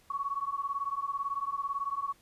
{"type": "beating tone pair", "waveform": "sine", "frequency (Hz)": [1108.7, 1126.7], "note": ["C#6", "C#6"], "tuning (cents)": [0, 28], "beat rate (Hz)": 18, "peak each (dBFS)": [-34, -34], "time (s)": [0.1, 2.13], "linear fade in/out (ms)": 5, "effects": ["pink hiss -63 dBFS RMS until 2.21 s", "resampled to 32000 Hz"]}